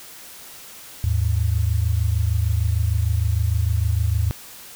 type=tone pair together; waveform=sine; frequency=78.53 / 105.1 Hz; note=D#2 / G#2; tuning=+17 / +21 cents; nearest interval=perfect fourth; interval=504 cents; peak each=-20 dBFS; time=1.04-4.31 s; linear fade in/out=0 ms; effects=white hiss -41 dBFS RMS until 4.75 s